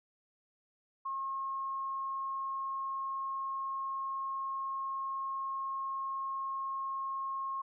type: tone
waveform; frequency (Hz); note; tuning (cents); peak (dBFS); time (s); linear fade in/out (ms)
sine; 1079; C#6; -47; -34; 1.05-7.62; 10
effects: none